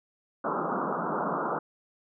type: band-pass noise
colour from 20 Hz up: white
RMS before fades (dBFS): -30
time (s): 0.44-1.59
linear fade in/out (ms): 5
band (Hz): 150 to 1400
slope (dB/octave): 96
effects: none